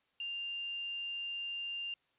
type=tone with quantisation; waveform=sine; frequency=2794 Hz; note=F7; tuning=in tune; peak=-37 dBFS; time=0.2-1.94 s; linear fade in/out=2 ms; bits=10; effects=white hiss -75 dBFS RMS until 2.18 s + resampled to 8000 Hz